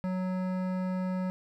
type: tone with hard clipping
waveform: sine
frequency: 185 Hz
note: F#3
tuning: in tune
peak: -31 dBFS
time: 0.04-1.3 s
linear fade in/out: 0 ms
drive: 15 dB
effects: none